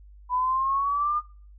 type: exponential sweep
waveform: sine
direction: up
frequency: 987.8 to 1220 Hz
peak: -22 dBFS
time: 0.29-1.22 s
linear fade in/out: 50 ms
effects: noise-tail reverb RT60 0.4 s tail -20 dB re dry + added 50 Hz sine -46 dBFS peak until 1.58 s